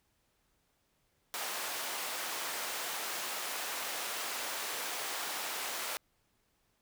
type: high-pass noise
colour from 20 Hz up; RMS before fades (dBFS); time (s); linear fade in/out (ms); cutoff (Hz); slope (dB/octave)
pink; -38; 1.34-5.97; 0; 670; 12
effects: pink hiss -75 dBFS RMS until 6.81 s